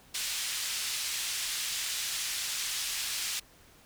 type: band-pass noise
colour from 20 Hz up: pink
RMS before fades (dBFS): -34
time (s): 0.14-3.4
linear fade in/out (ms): 10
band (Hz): 2900 to 10000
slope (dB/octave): 12
effects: pink hiss -58 dBFS RMS until 3.85 s